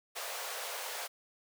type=high-pass noise; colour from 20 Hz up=pink; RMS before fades=-40 dBFS; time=0.15-1.08 s; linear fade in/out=20 ms; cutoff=470 Hz; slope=48 dB/octave; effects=none